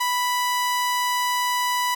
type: tone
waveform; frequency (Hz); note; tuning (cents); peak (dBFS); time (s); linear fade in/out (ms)
sawtooth; 987.8; B5; 0; -17; 0-1.95; 10
effects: none